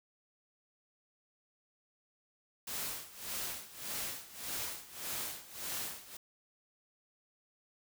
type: noise with tremolo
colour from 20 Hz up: white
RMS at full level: -38 dBFS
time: 2.67-6.17 s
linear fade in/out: 5 ms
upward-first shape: sine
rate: 1.7 Hz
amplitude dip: 85%
effects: none